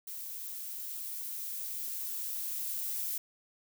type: noise with level ramp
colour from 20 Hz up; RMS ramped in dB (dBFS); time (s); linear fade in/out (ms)
violet; -42 to -35; 0.07-3.18; 5
effects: none